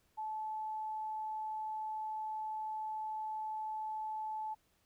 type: tone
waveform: sine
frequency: 867 Hz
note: A5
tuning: 26 cents flat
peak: -37 dBFS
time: 0.17-4.55 s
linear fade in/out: 20 ms
effects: pink hiss -74 dBFS RMS until 4.85 s